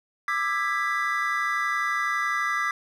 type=chord; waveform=triangle; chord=E dominant seventh; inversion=third; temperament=just; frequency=1186.7 / 1318.5 / 1648.1 / 1977.8 Hz; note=D6 / E6 / G#6 / B6; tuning=+18 / 0 / -14 / +2 cents; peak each=-26 / -30 / -29 / -26 dBFS; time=0.28-2.71 s; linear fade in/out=2 ms; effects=none